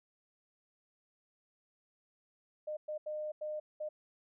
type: tone bursts at uneven times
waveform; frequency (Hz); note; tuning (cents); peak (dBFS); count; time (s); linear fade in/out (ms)
sine; 609; D#5; -37; -36; 5; 2.67-2.77 / 2.88-2.98 / 3.06-3.32 / 3.41-3.6 / 3.8-3.89; 10
effects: none